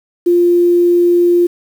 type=tone with quantisation; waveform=sine; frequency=349.2 Hz; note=F4; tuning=in tune; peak=-7 dBFS; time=0.26-1.47 s; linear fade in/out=10 ms; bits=6; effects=none